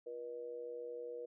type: tone with amplitude modulation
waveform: sine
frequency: 480.9 Hz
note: B4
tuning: 46 cents flat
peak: -39 dBFS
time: 0.06-1.26 s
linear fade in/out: 10 ms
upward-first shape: sine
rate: 133 Hz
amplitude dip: 70%
effects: none